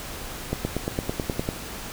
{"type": "accelerating click train", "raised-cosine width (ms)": 2, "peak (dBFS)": -11, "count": 10, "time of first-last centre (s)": [0.53, 1.489], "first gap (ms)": 120, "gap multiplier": 0.97, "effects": ["pink hiss -36 dBFS RMS until 1.92 s"]}